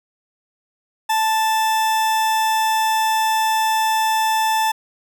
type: tone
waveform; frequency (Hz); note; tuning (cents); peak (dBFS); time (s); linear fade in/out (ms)
40% pulse; 880; A5; 0; -15; 1.09-4.72; 10
effects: none